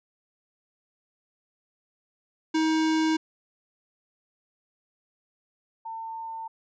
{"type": "tone pair in turn", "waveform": ["square", "sine"], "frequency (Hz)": [317, 900.8], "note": ["D#4", "A5"], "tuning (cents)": [32, 40], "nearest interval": "octave + tritone", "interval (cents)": 1808, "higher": "second", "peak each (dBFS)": [-22, -33], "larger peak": "first", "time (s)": [[2.54, 3.17], [5.85, 6.48]], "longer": "neither", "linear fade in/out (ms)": 10, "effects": ["resampled to 16000 Hz"]}